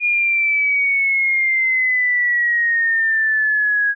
sine exponential sweep, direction down, 2439 to 1647 Hz, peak -14 dBFS, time 0-3.95 s, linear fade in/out 50 ms, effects none

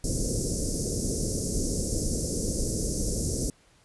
pink band-stop noise, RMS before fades -28 dBFS, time 0.04-3.5 s, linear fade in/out 2 ms, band 540 to 5300 Hz, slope 48 dB/octave, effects pink hiss -61 dBFS RMS until 3.84 s + resampled to 24000 Hz

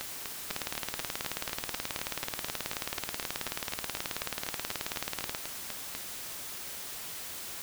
two click trains, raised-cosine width 0.2 ms, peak -14 / -18 dBFS, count 91 / 25, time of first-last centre 0.51-5.349 / 0.01-5.951 s, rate 18.6 / 4.04 Hz, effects white hiss -41 dBFS RMS until 7.62 s

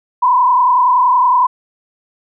sine tone with frequency modulation, 997 Hz, B5, 16 cents sharp, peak -8 dBFS, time 0.22-1.47 s, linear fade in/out 10 ms, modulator 30.7 Hz, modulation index 1.3, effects none

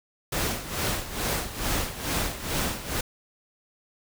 pink noise with tremolo, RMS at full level -26 dBFS, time 0.32-3.01 s, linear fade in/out 5 ms, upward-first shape sine, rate 2.3 Hz, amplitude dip 75%, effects none

